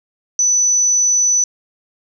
sine tone, 5980 Hz, F#8, 17 cents sharp, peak -11 dBFS, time 0.39-1.44 s, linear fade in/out 2 ms, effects none

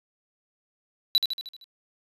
triangle tone with echo, 3951 Hz, B7, in tune, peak -15 dBFS, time 1.15-1.18 s, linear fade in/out 0 ms, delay 77 ms, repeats 6, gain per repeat -5 dB, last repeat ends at 1.642 s, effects resampled to 32000 Hz

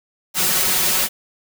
white noise with comb filter, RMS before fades -18 dBFS, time 0.34-1.09 s, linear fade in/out 50 ms, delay 5.4 ms, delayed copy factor +0.9, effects none

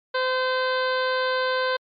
harmonic tone, 514 Hz, C5, 31 cents flat, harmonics 1 / 2 / 3 / 4 / 5 / 6 / 7 / 8 / 9, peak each -24 / -27 / -27 / -38 / -41 / -38 / -37 / -36 / -41 dBFS, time 0.14-1.77 s, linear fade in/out 10 ms, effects MP3 96 kbps

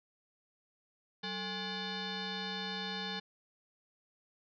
sine tone with frequency modulation, 1705 Hz, G#6, 45 cents sharp, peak -36 dBFS, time 1.23-3.2 s, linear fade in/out 10 ms, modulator 631 Hz, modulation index 4.3, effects none

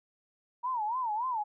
sine tone with vibrato, 932.3 Hz, A#5, in tune, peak -29 dBFS, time 0.63-1.44 s, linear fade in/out 20 ms, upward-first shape sine, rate 3.5 Hz, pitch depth 190 cents each way, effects none

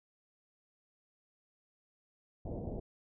pink low-pass noise, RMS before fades -40 dBFS, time 2.45-2.8 s, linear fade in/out 5 ms, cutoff 720 Hz, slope 48 dB/octave, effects none

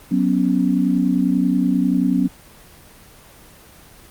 sine chord, F# suspended fourth, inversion none, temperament equal, 185 / 246.9 / 277.2 Hz, F#3 / B3 / C#4, 0 / 0 / 0 cents, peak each -19 dBFS, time 0.11-2.28 s, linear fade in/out 10 ms, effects pink hiss -45 dBFS RMS until 4.1 s + Opus 24 kbps

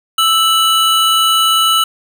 square tone pair together, 1318.5 / 2960 Hz, E6 / F#7, 0 / 0 cents, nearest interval octave + major second, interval 1400 cents, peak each -13 dBFS, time 0.18-1.84 s, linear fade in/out 5 ms, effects none

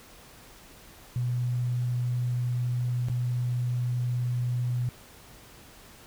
sine tone with dropouts, 122.8 Hz, B2, 9 cents flat, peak -25 dBFS, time 1.16-4.89 s, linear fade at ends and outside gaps 0 ms, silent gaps 3.085-3.098 s, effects pink hiss -51 dBFS RMS until 6.06 s

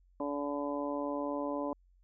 harmonic tone, 143.9 Hz, D3, 35 cents flat, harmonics 2 / 3 / 4 / 5 / 6 / 7, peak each -36 / -43 / -37 / -47 / -44 / -41 dBFS, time 0.2-1.73 s, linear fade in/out 2 ms, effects added 45 Hz sine -62 dBFS peak until 2.03 s

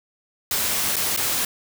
white noise with dropouts, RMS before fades -23 dBFS, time 0.51-1.45 s, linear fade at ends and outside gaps 2 ms, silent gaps 0.959-0.965 / 1.164-1.173 s, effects none

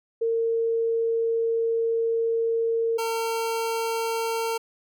sine / 25% pulse tone pair in turn, 457.2 / 455 Hz, A#4 / A#4, -34 / -42 cents, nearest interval unison, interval 8 cents, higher first, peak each -21 dBFS, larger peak neither, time 0.21-2.98 / 2.98-4.58 s, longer first, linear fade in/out 10 ms, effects none

